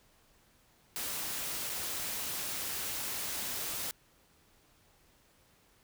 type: noise with dropouts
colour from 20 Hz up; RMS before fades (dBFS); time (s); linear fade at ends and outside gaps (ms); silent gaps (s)
white; -37; 0.96-3.91; 0; 1.694-1.698
effects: pink hiss -66 dBFS RMS until 5.83 s